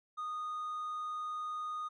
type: tone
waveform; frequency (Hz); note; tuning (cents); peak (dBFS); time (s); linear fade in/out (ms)
triangle; 1235; D#6; -13; -34; 0.17-1.89; 20
effects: tanh soft clip ceiling -30 dBFS + resampled to 22050 Hz